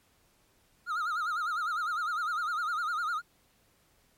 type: tone with vibrato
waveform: triangle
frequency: 1324 Hz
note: E6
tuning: 7 cents sharp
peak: -27 dBFS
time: 0.86-3.22 s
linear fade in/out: 50 ms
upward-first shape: sine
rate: 9.9 Hz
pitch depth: 140 cents each way
effects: pink hiss -67 dBFS RMS until 4.17 s + MP3 64 kbps